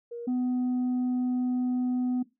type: tone pair in turn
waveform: sine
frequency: 472.5 / 250.3 Hz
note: A#4 / B3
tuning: +23 / +23 cents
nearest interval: major seventh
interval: 1100 cents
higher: first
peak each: -34 / -22 dBFS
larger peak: second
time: 0.11-0.27 / 0.27-2.23 s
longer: second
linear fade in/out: 10 ms
effects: noise-tail reverb RT60 0.2 s tail -17 dB re dry + tanh soft clip ceiling -24 dBFS